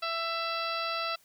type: harmonic tone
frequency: 665 Hz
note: E5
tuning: 15 cents sharp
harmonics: 1 / 2 / 3 / 4 / 5 / 6 / 7 / 8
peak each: -37 / -33 / -43 / -38 / -44 / -40 / -40 / -48 dBFS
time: 0.02-1.16 s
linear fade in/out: 10 ms
effects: white hiss -63 dBFS RMS until 1.24 s